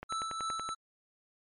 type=click train; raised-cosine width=0.5 ms; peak=-25 dBFS; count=8; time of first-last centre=0.03-0.69 s; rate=10.6 Hz
type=tone with tremolo; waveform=square; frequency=1318.5 Hz; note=E6; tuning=in tune; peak=-33 dBFS; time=0.09-0.75 s; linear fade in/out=20 ms; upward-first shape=triangle; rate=3.2 Hz; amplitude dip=45%
effects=MP3 48 kbps